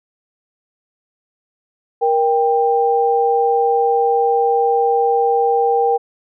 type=tone pair together; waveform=sine; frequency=470.4 / 790.3 Hz; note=A#4 / G5; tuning=+16 / +14 cents; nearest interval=major sixth; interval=898 cents; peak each=-15 dBFS; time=2.01-5.98 s; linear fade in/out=20 ms; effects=none